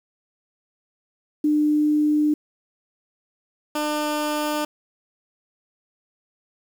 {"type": "tone pair in turn", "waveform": ["sine", "15% pulse"], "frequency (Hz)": [300.2, 300.2], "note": ["D4", "D4"], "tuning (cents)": [38, 38], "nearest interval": "unison", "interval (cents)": 0, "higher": "neither", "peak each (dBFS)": [-16, -16], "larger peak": "neither", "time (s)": [[1.44, 2.34], [3.75, 4.65]], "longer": "neither", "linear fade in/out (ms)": 5, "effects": ["8-bit"]}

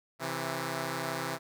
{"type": "tone pair together", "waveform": "5% pulse", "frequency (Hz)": [132.59, 164.9], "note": ["C3", "E3"], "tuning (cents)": [23, 1], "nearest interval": "major third", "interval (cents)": 378, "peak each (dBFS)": -24, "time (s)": [0.19, 1.39], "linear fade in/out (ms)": 50, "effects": []}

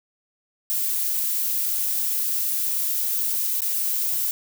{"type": "noise with dropouts", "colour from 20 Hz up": "violet", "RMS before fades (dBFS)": -24, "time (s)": [0.7, 4.31], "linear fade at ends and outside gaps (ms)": 0, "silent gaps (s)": [3.606, 3.619], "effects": []}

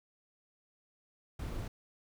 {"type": "noise", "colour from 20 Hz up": "brown", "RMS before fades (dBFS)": -39, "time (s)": [1.39, 1.68], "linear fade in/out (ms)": 5, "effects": []}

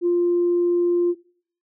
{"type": "tone", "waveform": "sine", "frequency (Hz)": 349.2, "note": "F4", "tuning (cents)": 0, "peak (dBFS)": -15, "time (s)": [0.01, 1.15], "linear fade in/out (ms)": 50, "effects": ["noise-tail reverb RT60 0.5 s tail -18 dB re dry", "tanh soft clip ceiling -12 dBFS"]}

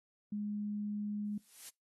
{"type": "tone", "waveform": "sine", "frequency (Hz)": 207.7, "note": "G#3", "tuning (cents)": 0, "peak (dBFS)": -35, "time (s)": [0.32, 1.38], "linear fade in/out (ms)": 5}
{"type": "noise with exponential growth", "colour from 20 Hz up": "blue", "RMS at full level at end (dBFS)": -43, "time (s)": [1.25, 1.69], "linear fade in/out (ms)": 0, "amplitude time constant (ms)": 94}
{"effects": ["noise-tail reverb RT60 0.2 s tail -25 dB re dry", "AAC 32 kbps"]}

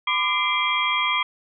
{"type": "tone cluster", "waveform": "sine", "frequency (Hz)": [1008, 1190, 2077, 2358, 3253], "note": ["B5", "D6", "C7", "D7", "G#7"], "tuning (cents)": [35, 22, -13, 6, -37], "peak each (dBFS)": -26, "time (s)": [0.07, 1.23], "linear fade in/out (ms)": 5, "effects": []}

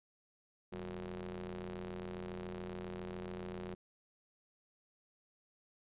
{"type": "ring-modulated tone", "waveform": "sawtooth", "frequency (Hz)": 87.31, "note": "F2", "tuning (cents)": 0, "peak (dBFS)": -35, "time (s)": [0.72, 3.75], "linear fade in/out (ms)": 10, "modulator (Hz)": 279, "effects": ["resampled to 8000 Hz"]}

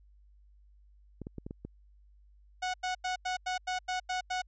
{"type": "clicks", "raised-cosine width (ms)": 3, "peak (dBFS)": -27, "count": 6, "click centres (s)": [1.217, 1.269, 1.383, 1.465, 1.509, 1.65]}
{"type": "tone bursts", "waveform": "sawtooth", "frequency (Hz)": 736, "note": "F#5", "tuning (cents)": -9, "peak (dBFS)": -27, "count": 9, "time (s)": [2.62, 4.42], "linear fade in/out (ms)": 10, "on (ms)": 120, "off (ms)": 90}
{"effects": ["added 50 Hz sine -57 dBFS peak until 4.47 s", "resampled to 16000 Hz"]}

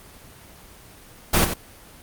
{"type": "noise with echo", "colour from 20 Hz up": "pink", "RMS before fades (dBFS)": -17, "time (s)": [1.33, 1.45], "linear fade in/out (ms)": 10, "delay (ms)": 91, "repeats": 1, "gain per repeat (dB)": -9, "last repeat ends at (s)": 1.541, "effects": ["pink hiss -46 dBFS RMS until 2.02 s", "Opus 24 kbps"]}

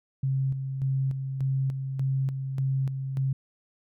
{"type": "tone with tremolo", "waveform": "sine", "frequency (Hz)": 134.2, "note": "C3", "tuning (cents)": 44, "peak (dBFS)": -23, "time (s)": [0.23, 3.33], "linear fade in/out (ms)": 5, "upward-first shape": "square", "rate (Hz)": 1.7, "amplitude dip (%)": 50, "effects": []}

